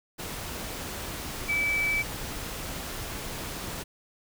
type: tone in noise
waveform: sine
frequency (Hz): 2307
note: D7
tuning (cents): -31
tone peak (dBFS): -24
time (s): 1.48-2.03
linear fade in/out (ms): 20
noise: pink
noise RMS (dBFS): -36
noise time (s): 0.18-3.84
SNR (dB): +9
effects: none